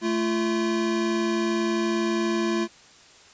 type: tone pair together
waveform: square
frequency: 220 / 342.6 Hz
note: A3 / F4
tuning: 0 / -33 cents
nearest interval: minor sixth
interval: 767 cents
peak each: -27 / -25 dBFS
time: 0.01-2.68 s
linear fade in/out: 50 ms
effects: white hiss -51 dBFS RMS until 3.33 s + resampled to 16000 Hz